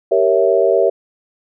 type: chord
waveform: sine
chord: G diminished seventh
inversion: none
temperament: equal with one note detuned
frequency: 389.7 / 466.2 / 554.4 / 659.3 Hz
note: G4 / Bb4 / Db5 / Fb5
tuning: -10 / 0 / 0 / 0 cents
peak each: -16 dBFS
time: 0.11-0.9 s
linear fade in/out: 10 ms
effects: none